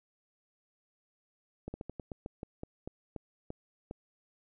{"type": "slowing click train", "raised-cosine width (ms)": 2, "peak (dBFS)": -26, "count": 13, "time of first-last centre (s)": [1.68, 3.911], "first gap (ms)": 60, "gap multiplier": 1.19, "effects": []}